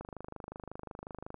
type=click train; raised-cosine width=1 ms; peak=-28 dBFS; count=35; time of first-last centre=0.01-1.343 s; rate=25.5 Hz; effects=none